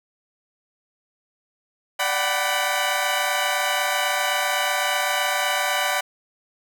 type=chord; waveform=15% pulse; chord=G major seventh; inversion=second; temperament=equal with one note detuned; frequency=587.3 / 740 / 767.9 / 987.8 Hz; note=D5 / F#5 / G5 / B5; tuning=0 / 0 / -36 / 0 cents; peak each=-20 dBFS; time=1.99-6.01 s; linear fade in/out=10 ms; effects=none